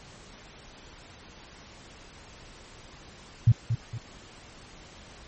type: tone with echo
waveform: sine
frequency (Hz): 115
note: A#2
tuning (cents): -23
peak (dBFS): -13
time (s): 3.47-3.52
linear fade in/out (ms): 5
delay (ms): 230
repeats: 2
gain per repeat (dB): -9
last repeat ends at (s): 3.98
effects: pink hiss -49 dBFS RMS until 5.27 s + MP3 32 kbps